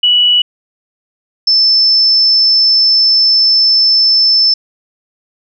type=tone pair in turn; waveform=sine; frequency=2943 / 5283 Hz; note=F#7 / E8; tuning=-10 / +3 cents; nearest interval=minor seventh; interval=1013 cents; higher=second; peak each=-6 dBFS; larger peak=neither; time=0.03-0.42 / 1.47-4.54 s; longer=second; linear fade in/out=5 ms; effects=none